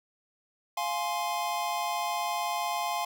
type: chord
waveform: square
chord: F minor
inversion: none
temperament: just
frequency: 698.5 / 838.1 / 1047.7 Hz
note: F5 / Ab5 / C6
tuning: 0 / +16 / +2 cents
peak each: -34 dBFS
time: 0.77-3.05 s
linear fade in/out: 5 ms
effects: none